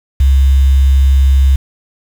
sine tone with quantisation, 67.4 Hz, C#2, 48 cents flat, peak -5 dBFS, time 0.2-1.56 s, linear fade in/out 5 ms, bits 5, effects none

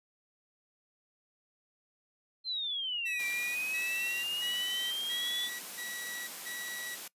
sine exponential two-way sweep, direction down then up, 4187 to 2349 to 3487 Hz, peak -32 dBFS, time 2.44-5.5 s, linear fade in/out 50 ms, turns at 3.25 s
sawtooth tone bursts, 1938 Hz, B6, 33 cents flat, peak -36 dBFS, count 6, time 3.05-6.96 s, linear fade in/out 20 ms, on 510 ms, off 170 ms
white high-pass noise, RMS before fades -43 dBFS, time 3.19-7.08 s, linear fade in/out 5 ms, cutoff 160 Hz, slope 96 dB/octave
effects noise-tail reverb RT60 0.1 s tail -21 dB re dry + resampled to 32000 Hz

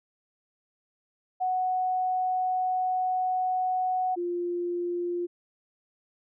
sine tone pair in turn, 740 / 349.9 Hz, F#5 / F4, 0 / +3 cents, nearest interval octave + minor second, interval 1297 cents, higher first, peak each -24 / -27 dBFS, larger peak first, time 1.4-4.16 / 4.16-5.27 s, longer first, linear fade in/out 20 ms, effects none

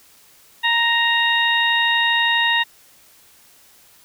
harmonic tone, 932.3 Hz, A#5, in tune, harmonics 1 / 2 / 3 / 4, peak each -22 / -18 / -22 / -22 dBFS, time 0.63-2.64 s, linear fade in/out 20 ms, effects white hiss -51 dBFS RMS until 4.04 s

